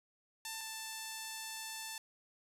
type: tone pair in turn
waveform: 5% pulse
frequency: 890 / 884.4 Hz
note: A5 / A5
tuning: +20 / +9 cents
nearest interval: unison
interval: 11 cents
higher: first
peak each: -29 / -30 dBFS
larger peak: first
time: 0.45-0.61 / 0.61-1.98 s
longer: second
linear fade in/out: 2 ms
effects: resampled to 32000 Hz + 11-bit